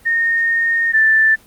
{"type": "tone pair in turn", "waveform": "sine", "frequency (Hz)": [1841, 1765.7], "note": ["A#6", "A6"], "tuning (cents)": [-22, 6], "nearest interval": "minor second", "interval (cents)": 72, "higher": "first", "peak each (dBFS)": [-13, -9], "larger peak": "second", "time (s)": [[0.05, 0.93], [0.93, 1.36]], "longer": "first", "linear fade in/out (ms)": 20, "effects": ["pink hiss -48 dBFS RMS until 1.46 s", "Opus 24 kbps"]}